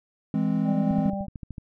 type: chord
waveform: triangle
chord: E augmented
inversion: none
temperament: equal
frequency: 164.81 / 207.7 / 261.6 Hz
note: E3 / G#3 / B#3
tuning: 0 / 0 / 0 cents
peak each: -25 / -23 / -25 dBFS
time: 0.34-1.1 s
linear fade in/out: 2 ms
type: harmonic tone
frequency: 196.9 Hz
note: G3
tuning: 8 cents sharp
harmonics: 1 / 3 / 4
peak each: -29 / -34 / -35 dBFS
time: 0.64-1.27 s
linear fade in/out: 50 ms
type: click train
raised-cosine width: 5 ms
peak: -24 dBFS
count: 10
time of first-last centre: 0.91-1.582 s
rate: 13.4 Hz
effects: none